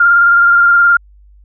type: tone with vibrato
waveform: sine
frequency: 1396.9 Hz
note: F6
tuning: in tune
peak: -5 dBFS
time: 0-0.97 s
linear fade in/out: 5 ms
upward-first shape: square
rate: 19 Hz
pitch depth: 16 cents each way
effects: added 50 Hz sine -40 dBFS peak until 1.44 s